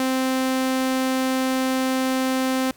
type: tone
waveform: sawtooth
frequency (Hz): 260.8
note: C4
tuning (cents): -5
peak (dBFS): -16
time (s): 0-2.71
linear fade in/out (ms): 2
effects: pink hiss -53 dBFS RMS until 2.76 s